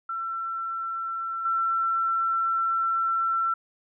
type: tone with level steps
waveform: sine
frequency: 1346 Hz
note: E6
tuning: 36 cents sharp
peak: -28 / -22 dBFS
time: 0.09-3.54 s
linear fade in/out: 5 ms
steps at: 1.45 s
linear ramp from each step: 5 ms
effects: none